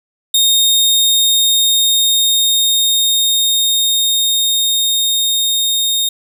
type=tone with level ramp; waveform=sawtooth; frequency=3700 Hz; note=A#7; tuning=14 cents flat; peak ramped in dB=-6 to -10 dBFS; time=0.34-6.09 s; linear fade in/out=5 ms; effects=none